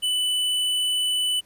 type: tone with hard clipping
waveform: sine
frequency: 2987 Hz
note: F#7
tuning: 16 cents sharp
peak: -22 dBFS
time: 0.02-1.41 s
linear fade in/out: 20 ms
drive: 15 dB
effects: pink hiss -59 dBFS RMS until 1.45 s + resampled to 32000 Hz